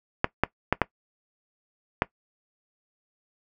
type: clicks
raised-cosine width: 0.5 ms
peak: -4 dBFS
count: 5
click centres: 0.244 / 0.436 / 0.726 / 0.817 / 2.021 s
effects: noise-tail reverb RT60 0.1 s tail -20 dB re dry